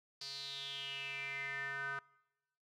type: tone with band-pass filter sweep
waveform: square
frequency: 138.59 Hz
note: C#3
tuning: in tune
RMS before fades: -43 dBFS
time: 0.21-1.99 s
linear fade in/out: 2 ms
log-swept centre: 4700 to 1400 Hz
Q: 7.2
effects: noise-tail reverb RT60 1.0 s tail -24 dB re dry